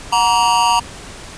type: tone with amplitude modulation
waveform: square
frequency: 942 Hz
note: A#5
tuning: 18 cents sharp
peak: -8 dBFS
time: 0.12-0.8 s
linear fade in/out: 10 ms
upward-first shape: sine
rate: 211 Hz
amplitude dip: 90%
effects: pink hiss -34 dBFS RMS until 1.37 s + resampled to 22050 Hz